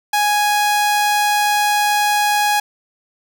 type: tone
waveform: sawtooth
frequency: 830.6 Hz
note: G#5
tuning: in tune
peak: -10 dBFS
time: 0.13-2.6 s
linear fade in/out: 5 ms
effects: none